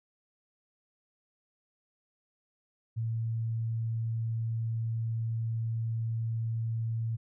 sine tone, 113.6 Hz, A#2, 44 cents flat, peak -29 dBFS, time 2.96-7.17 s, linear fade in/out 20 ms, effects none

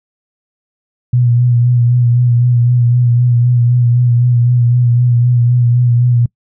sine tone with vibrato, 121.4 Hz, B2, 29 cents flat, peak -7 dBFS, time 1.13-6.26 s, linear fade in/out 5 ms, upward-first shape sine, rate 3.9 Hz, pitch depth 34 cents each way, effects noise-tail reverb RT60 0.1 s tail -25 dB re dry

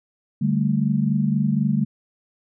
sine chord, D suspended fourth, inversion none, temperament equal, 146.83 / 196 / 220 Hz, D3 / G3 / A3, 0 / 0 / 0 cents, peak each -22 dBFS, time 0.41-1.85 s, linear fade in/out 10 ms, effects none

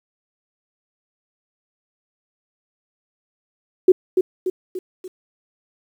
sine tone with echo, 370 Hz, F#4, in tune, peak -6 dBFS, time 3.88-3.92 s, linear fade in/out 5 ms, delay 290 ms, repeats 4, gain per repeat -6 dB, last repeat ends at 5.08 s, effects 8-bit

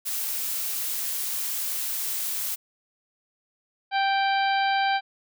blue noise, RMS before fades -29 dBFS, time 0.05-2.56 s, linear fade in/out 20 ms
harmonic tone, 784 Hz, G5, in tune, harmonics 1 / 2 / 3 / 4 / 5 / 6, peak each -22 / -28 / -32 / -34 / -36 / -38 dBFS, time 3.91-5.01 s, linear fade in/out 50 ms
effects none

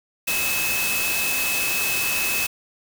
sine tone in noise, 2590 Hz, E7, 31 cents flat, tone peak -24 dBFS, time 0.27-2.47 s, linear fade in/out 10 ms, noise white, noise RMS -25 dBFS, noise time 0.27-2.47 s, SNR -2 dB, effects none

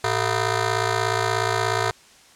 10% pulse ring-modulated tone, 277.2 Hz, C#4, in tune, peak -9 dBFS, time 0.04-1.91 s, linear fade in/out 2 ms, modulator 167 Hz, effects white hiss -51 dBFS RMS until 2.35 s + low-pass 8000 Hz 12 dB/octave

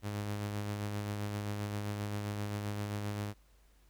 sawtooth tone with tremolo, 103.3 Hz, G#2, 9 cents flat, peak -30 dBFS, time 0.02-3.34 s, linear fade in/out 50 ms, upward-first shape sine, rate 7.6 Hz, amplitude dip 30%, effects added 50 Hz sine -62 dBFS peak until 3.89 s + pink hiss -70 dBFS RMS until 3.89 s

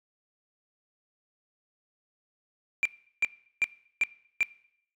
sine tone bursts, 2373 Hz, D7, 17 cents sharp, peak -19 dBFS, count 5, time 2.83-4.43 s, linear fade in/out 0 ms, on 24 ms, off 370 ms, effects noise-tail reverb RT60 0.7 s tail -22 dB re dry + tanh soft clip ceiling -18 dBFS

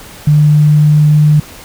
sine tone with pitch glide, 149.6 to 150.55 Hz, D3 to D3, +32 to +43 cents, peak -4 dBFS, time 0.27-1.4 s, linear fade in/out 5 ms, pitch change +11 cents, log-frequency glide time 0.38-1.13 s, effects pink hiss -33 dBFS RMS until 1.64 s

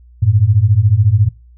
sine beating tone pair, 96.3 / 110.3 Hz, G2 / A2, -30 / +5 cents, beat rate 14 Hz, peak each -12 / -10 dBFS, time 0.22-1.29 s, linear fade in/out 10 ms, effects noise-tail reverb RT60 0.3 s tail -22 dB re dry + added 60 Hz sine -40 dBFS peak until 1.57 s

